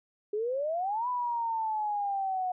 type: exponential two-way sweep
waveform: sine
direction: up then down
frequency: 407.1 to 1000 to 728 Hz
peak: -28 dBFS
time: 0.33-2.52 s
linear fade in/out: 5 ms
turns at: 1.08 s
effects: none